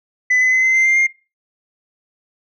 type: tone with pitch steps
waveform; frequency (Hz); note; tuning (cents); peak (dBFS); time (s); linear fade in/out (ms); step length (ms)
sine; 2004 / 2023 / 2041 / 2060 / 2079 / 2099 / 2118; B6 / B6 / C7 / C7 / C7 / C7 / C7; +25 / +41 / -44 / -28 / -12 / +5 / +21; -9; 0.3-1.07; 10; 110
effects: noise-tail reverb RT60 0.3 s tail -21 dB re dry + tanh soft clip ceiling -10 dBFS